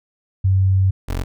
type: tone pair in turn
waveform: sine / 25% pulse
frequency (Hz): 95.3 / 44.98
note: G2 / F#1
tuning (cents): -48 / -48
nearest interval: octave + minor second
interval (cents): 1300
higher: first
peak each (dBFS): -12 / -17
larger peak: first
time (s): 0.44-0.91 / 1.08-1.24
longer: first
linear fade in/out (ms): 10
effects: none